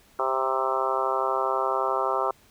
harmonic tone with a mistuned harmonic, 131.9 Hz, C3, 14 cents sharp, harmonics 3 / 4 / 5 / 6 / 7 / 8 / 9 / 10, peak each -31 / -31 / -31 / -31 / -31 / -31 / -31 / -31 dBFS, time 0.19-2.31 s, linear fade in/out 2 ms, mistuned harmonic 7, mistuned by +24 cents, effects pink hiss -58 dBFS RMS until 2.5 s

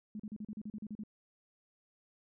sine tone bursts, 212.1 Hz, G#3, 37 cents sharp, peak -39 dBFS, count 11, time 0.15-1.036 s, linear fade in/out 2 ms, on 46 ms, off 38 ms, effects none

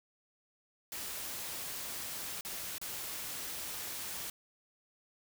white noise with dropouts, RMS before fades -41 dBFS, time 0.92-4.3 s, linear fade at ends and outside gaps 2 ms, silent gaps 2.41-2.449 / 2.782-2.814 s, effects none

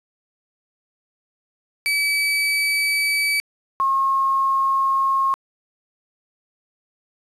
35% pulse / sine tone pair in turn, 2293 / 1080.3 Hz, D7 / C#6, -42 / -45 cents, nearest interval octave + minor second, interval 1303 cents, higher first, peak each -16 dBFS, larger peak neither, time 1.86-3.4 / 3.8-5.34 s, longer neither, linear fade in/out 0 ms, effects resampled to 32000 Hz + 8-bit

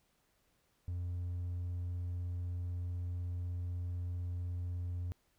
triangle tone, 88.4 Hz, F2, 22 cents sharp, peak -33 dBFS, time 0.88-5.12 s, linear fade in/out 0 ms, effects tanh soft clip ceiling -30 dBFS + pink hiss -75 dBFS RMS until 5.38 s

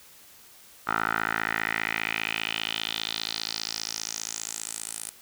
10% pulse tone with band-pass filter sweep, 55 Hz, A1, in tune, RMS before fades -31 dBFS, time 0.87-5.1 s, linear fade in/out 5 ms, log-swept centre 1300 to 9700 Hz, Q 3.6, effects white hiss -52 dBFS RMS until 5.21 s

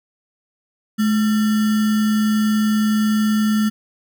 sine tone with sample-and-hold, 214.3 Hz, A3, 45 cents flat, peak -14 dBFS, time 0.98-3.7 s, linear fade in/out 20 ms, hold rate 1575 Hz, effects none

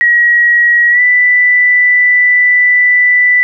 sine tone with pitch glide, 1905 to 1981.3 Hz, A#6 to B6, +37 to +5 cents, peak -5 dBFS, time 0.01-3.43 s, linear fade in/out 0 ms, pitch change +68 cents, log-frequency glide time 0.9-1.01 s, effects none

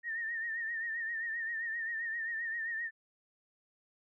sine tone with vibrato, 1829 Hz, A#6, 33 cents flat, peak -34 dBFS, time 0.03-2.91 s, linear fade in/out 50 ms, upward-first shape sine, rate 7.6 Hz, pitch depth 59 cents each way, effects none

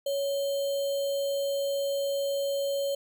sine tone with sample-and-hold, 558 Hz, C#5, 11 cents sharp, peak -26 dBFS, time 0.06-2.95 s, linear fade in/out 5 ms, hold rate 3675 Hz, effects none

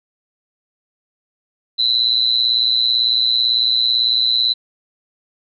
sine tone with amplitude modulation, 4002 Hz, B7, 22 cents sharp, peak -9 dBFS, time 1.78-4.54 s, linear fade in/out 20 ms, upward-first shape sine, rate 118 Hz, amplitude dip 95%, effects none

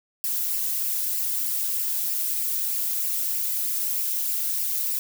violet noise with flanger, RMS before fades -26 dBFS, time 0.24-4.99 s, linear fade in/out 0 ms, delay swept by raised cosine 0.39 to 1.99 ms, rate 3.2 Hz, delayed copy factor +0.5, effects none

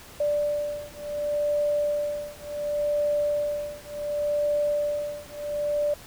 sine beating tone pair, 587.3 / 587.99 Hz, D5 / D5, 0 / +2 cents, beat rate 0.69 Hz, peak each -27 dBFS, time 0.2-5.94 s, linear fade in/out 5 ms, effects pink hiss -46 dBFS RMS until 6.06 s

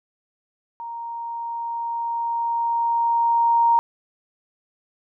sine tone with level ramp, 932.3 Hz, A#5, in tune, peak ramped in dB -30 to -13 dBFS, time 0.8-3.79 s, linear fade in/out 0 ms, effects none

